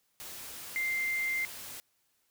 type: tone in noise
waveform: sine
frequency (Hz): 2093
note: C7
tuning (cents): 0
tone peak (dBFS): -29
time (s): 0.76-1.45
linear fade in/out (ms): 0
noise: white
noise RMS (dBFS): -44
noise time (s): 0.2-1.8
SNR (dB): +12
effects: white hiss -74 dBFS RMS until 2.3 s